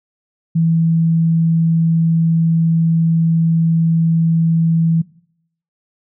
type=tone; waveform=sine; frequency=164.3 Hz; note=E3; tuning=5 cents flat; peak=-11 dBFS; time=0.55-5.02 s; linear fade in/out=10 ms; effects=noise-tail reverb RT60 0.7 s tail -21 dB re dry